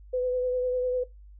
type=tone with vibrato; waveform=sine; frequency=502 Hz; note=B4; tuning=28 cents sharp; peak=-24 dBFS; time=0.13-1.04 s; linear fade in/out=10 ms; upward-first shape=triangle; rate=10 Hz; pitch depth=25 cents each way; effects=noise-tail reverb RT60 0.2 s tail -19 dB re dry + added 50 Hz sine -46 dBFS peak until 1.39 s